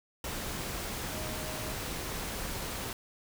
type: tone in noise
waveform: sine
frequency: 622.3 Hz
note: D#5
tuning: in tune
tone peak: -44 dBFS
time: 1.12-1.72 s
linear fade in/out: 2 ms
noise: pink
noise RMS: -37 dBFS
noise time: 0.24-2.93 s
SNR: -10 dB
effects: none